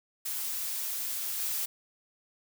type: noise with level steps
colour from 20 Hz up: blue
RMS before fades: -34 / -32 dBFS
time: 0.25-1.66 s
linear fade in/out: 10 ms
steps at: 1.38 s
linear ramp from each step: 20 ms
effects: none